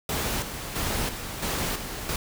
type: noise with tremolo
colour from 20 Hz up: pink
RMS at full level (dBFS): -28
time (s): 0.09-2.16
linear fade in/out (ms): 2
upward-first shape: square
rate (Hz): 1.5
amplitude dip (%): 55
effects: none